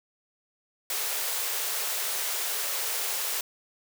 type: high-pass noise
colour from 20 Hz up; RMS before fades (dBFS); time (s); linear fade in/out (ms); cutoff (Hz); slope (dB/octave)
white; -30; 0.9-3.41; 2; 380; 96
effects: none